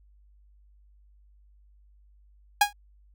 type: tone with exponential decay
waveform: sawtooth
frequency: 822 Hz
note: G#5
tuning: 18 cents flat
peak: -10 dBFS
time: 2.61-2.73 s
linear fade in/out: 5 ms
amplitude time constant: 24 ms
effects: added 50 Hz sine -55 dBFS peak until 3.14 s